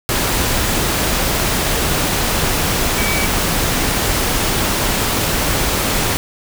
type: tone in noise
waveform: sine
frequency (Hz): 2287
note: D7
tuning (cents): -47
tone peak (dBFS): -22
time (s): 2.98-3.26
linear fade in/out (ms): 0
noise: pink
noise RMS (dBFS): -17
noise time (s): 0.09-6.17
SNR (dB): -8
effects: none